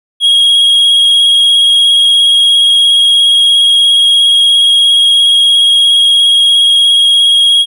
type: tone with vibrato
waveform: triangle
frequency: 3286 Hz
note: G#7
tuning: 19 cents flat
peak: -3 dBFS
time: 0.2-7.66 s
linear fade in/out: 50 ms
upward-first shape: square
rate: 17 Hz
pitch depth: 15 cents each way
effects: none